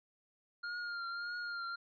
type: tone with vibrato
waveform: square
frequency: 1408 Hz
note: F6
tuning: 14 cents sharp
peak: -39 dBFS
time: 0.63-1.76 s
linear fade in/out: 10 ms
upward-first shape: triangle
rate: 1.7 Hz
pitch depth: 42 cents each way
effects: resampled to 11025 Hz